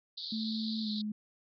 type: band-pass noise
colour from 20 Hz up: white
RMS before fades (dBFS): -41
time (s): 0.17-1.02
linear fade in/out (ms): 10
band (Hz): 3600 to 4600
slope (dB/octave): 96
type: tone with pitch glide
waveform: sine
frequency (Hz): 220 to 211.9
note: A3 to G#3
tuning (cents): 0 to +35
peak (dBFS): -33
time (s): 0.32-1.12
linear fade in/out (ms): 5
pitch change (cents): -65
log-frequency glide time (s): 0.82-0.89
effects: none